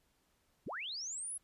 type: linear sweep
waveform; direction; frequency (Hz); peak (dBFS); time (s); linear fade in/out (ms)
sine; up; 44.29 to 11000; -39; 0.66-1.38; 10
effects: pink hiss -75 dBFS RMS until 1.43 s + resampled to 32000 Hz